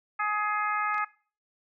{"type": "harmonic tone", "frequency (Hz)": 420, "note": "G#4", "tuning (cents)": 19, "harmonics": [2, 3, 4, 5, 6], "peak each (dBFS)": [-33, -28, -33, -35, -40], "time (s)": [0.19, 1.05], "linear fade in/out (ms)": 10}
{"type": "clicks", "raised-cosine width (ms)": 0.2, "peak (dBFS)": -32, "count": 2, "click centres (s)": [0.944, 0.981]}
{"effects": ["noise-tail reverb RT60 0.4 s tail -20 dB re dry"]}